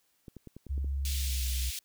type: clicks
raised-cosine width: 3 ms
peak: -32 dBFS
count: 7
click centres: 0.282 / 0.367 / 0.473 / 0.566 / 0.667 / 0.779 / 0.845 s
type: tone with pitch glide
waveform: sine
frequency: 68.9 to 63.92 Hz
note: C#2 to C2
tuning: -10 to -40 cents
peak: -29 dBFS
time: 0.69-1.71 s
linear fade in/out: 20 ms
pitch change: -130 cents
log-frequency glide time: 1.13-1.49 s
type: high-pass noise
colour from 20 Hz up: pink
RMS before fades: -38 dBFS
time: 1.05-1.79 s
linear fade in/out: 2 ms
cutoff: 2800 Hz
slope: 24 dB/octave
effects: white hiss -72 dBFS RMS until 1.84 s